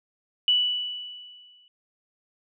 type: tone with exponential decay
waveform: sine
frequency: 2960 Hz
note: F#7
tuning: in tune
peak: -16 dBFS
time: 0.48-1.68 s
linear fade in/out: 1 ms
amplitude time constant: 260 ms
effects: none